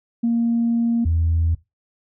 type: tone pair in turn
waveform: sine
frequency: 233.1 / 82.41 Hz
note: A#3 / E2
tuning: 0 / 0 cents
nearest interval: octave + tritone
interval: 1800 cents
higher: first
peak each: -15 dBFS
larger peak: neither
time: 0.23-1.05 / 1.05-1.55 s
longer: first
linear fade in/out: 10 ms
effects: noise-tail reverb RT60 0.2 s tail -18 dB re dry + tanh soft clip ceiling -12 dBFS